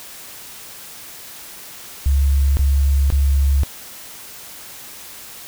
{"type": "tone bursts", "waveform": "sine", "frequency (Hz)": 69.3, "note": "C#2", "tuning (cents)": 0, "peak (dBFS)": -12, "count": 3, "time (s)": [2.06, 3.634], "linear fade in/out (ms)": 0, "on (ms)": 510, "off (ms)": 22, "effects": ["white hiss -37 dBFS RMS until 5.47 s"]}